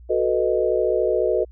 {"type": "chord", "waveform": "sine", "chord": "B dominant seventh", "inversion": "second", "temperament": "equal", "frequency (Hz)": [370, 440, 493.9, 622.3], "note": ["F#4", "A4", "B4", "D#5"], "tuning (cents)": [0, 0, 0, 0], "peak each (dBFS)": -23, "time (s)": [0.09, 1.45], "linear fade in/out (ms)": 20, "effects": ["added 60 Hz sine -41 dBFS peak until 1.51 s"]}